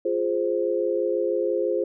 sine chord, F minor, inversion none, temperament equal, 349.2 / 415.3 / 523.3 Hz, F4 / Ab4 / C5, 0 / 0 / 0 cents, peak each -26 / -26 / -25 dBFS, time 0.05-1.84 s, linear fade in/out 5 ms, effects none

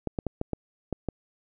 clicks, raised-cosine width 2 ms, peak -15 dBFS, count 7, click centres 0.073 / 0.188 / 0.267 / 0.414 / 0.533 / 0.927 / 1.087 s, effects none

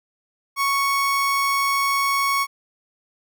30% pulse tone, 1108.7 Hz, C#6, in tune, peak -16 dBFS, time 0.56-2.47 s, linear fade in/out 50 ms, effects none

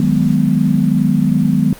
sine chord, G# minor seventh, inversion second, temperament equal, 155.56 / 185 / 207.7 / 246.9 Hz, D#3 / F#3 / G#3 / B3, 0 / 0 / 0 / 0 cents, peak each -16 dBFS, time 0-1.73 s, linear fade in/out 2 ms, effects pink hiss -37 dBFS RMS until 1.79 s + Opus 48 kbps

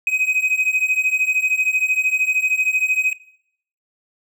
triangle beating tone pair, 2512 / 2525 Hz, D#7 / D#7, +16 / +25 cents, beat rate 13 Hz, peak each -20 / -16 dBFS, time 0.07-3.13 s, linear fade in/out 2 ms, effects noise-tail reverb RT60 0.7 s tail -20 dB re dry

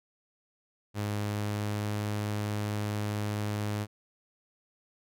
sawtooth tone with pitch glide, 103.83 to 104.55 Hz, G#2 to G#2, 0 to +12 cents, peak -26 dBFS, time 0.94-3.87 s, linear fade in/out 50 ms, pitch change +12 cents, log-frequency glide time 1.23-1.94 s, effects none

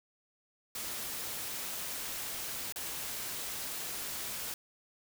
white noise with dropouts, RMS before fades -39 dBFS, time 0.75-4.54 s, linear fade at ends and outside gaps 2 ms, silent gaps 2.724-2.759 s, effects none

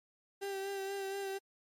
35% pulse tone with vibrato, 392 Hz, G4, in tune, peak -35 dBFS, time 0.41-1.39 s, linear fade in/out 20 ms, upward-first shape sine, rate 4.2 Hz, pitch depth 26 cents each way, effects MP3 64 kbps

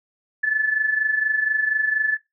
sine tone with amplitude modulation, 1735 Hz, A6, 25 cents flat, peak -15 dBFS, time 0.43-2.17 s, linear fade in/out 10 ms, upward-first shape sine, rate 24.2 Hz, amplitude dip 70%, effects noise-tail reverb RT60 0.2 s tail -19 dB re dry

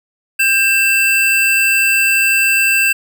square tone pair together, 1589.4 / 2673 Hz, G6 / E7, +23 / +23 cents, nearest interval major sixth, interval 900 cents, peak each -18 / -12 dBFS, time 0.39-2.93 s, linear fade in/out 10 ms, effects none

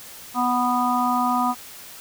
harmonic tone, 246.9 Hz, B3, in tune, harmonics 1 / 3 / 4 / 5, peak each -24 / -24 / -24 / -24 dBFS, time 0.34-1.55 s, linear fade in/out 50 ms, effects white hiss -41 dBFS RMS until 2 s

